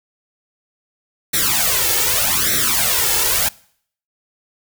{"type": "noise with flanger", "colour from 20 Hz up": "white", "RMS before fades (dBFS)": -17, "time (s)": [1.33, 3.49], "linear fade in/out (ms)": 10, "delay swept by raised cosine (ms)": [0.51, 2.31], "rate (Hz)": 0.83, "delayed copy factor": 0.95, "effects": ["noise-tail reverb RT60 0.6 s tail -23 dB re dry"]}